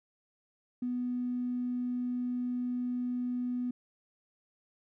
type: tone with tanh clipping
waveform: triangle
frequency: 246.9 Hz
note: B3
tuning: in tune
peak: -30 dBFS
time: 0.82-3.71 s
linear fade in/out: 5 ms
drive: 2 dB
effects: none